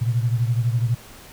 sine beating tone pair, 116.1 / 128.1 Hz, A#2 / C3, -7 / -36 cents, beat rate 12 Hz, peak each -19 / -24 dBFS, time 0.01-0.95 s, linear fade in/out 10 ms, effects pink hiss -44 dBFS RMS until 1.32 s

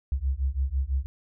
sine beating tone pair, 64.3 / 70.3 Hz, C2 / C#2, -30 / +25 cents, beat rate 6 Hz, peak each -27 dBFS, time 0.12-1.06 s, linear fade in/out 0 ms, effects none

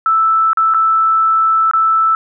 sine tone with dropouts, 1318.5 Hz, E6, in tune, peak -9 dBFS, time 0.06-2.15 s, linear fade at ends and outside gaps 1 ms, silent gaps 0.532-0.572 / 0.738-0.745 / 1.712-1.735 s, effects none

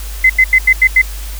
sine tone bursts, 2048 Hz, C7, 38 cents flat, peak -4 dBFS, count 6, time 0.24-1.017 s, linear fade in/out 5 ms, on 57 ms, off 87 ms, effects added 50 Hz sine -22 dBFS peak until 1.39 s + white hiss -32 dBFS RMS until 1.39 s

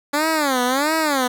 10% pulse tone with vibrato, 281.5 Hz, C#4, 27 cents sharp, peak -9 dBFS, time 0.13-1.28 s, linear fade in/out 10 ms, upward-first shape sine, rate 1.5 Hz, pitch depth 230 cents each way, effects none

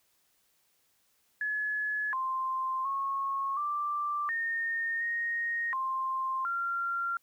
sine tone with pitch steps, 1703 / 1047 / 1094 / 1177 / 1835 / 1864 / 1053 / 1380 Hz, G#6 / C6 / C#6 / D6 / A#6 / A#6 / C6 / F6, +43 / +1 / -23 / +3 / -28 / -1 / +11 / -21 cents, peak -29 dBFS, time 1.41-7.17 s, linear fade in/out 2 ms, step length 720 ms, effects white hiss -71 dBFS RMS until 7.22 s

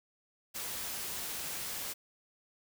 white noise, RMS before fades -39 dBFS, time 0.54-1.94 s, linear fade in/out 20 ms, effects none

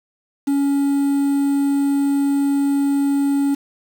triangle tone with quantisation, 280.2 Hz, C#4, 19 cents sharp, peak -13 dBFS, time 0.47-3.55 s, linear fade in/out 10 ms, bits 6, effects none

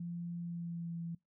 sine tone with pitch glide, 172 to 168.27 Hz, F3 to E3, -26 to +36 cents, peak -38 dBFS, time 0-1.15 s, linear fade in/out 5 ms, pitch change -38 cents, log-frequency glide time 0.39-0.96 s, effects noise-tail reverb RT60 0.2 s tail -24 dB re dry

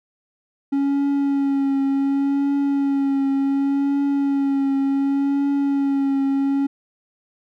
triangle tone with vibrato, 277.2 Hz, C#4, in tune, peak -15 dBFS, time 0.72-6.67 s, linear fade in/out 10 ms, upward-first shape triangle, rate 0.68 Hz, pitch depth 27 cents each way, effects none

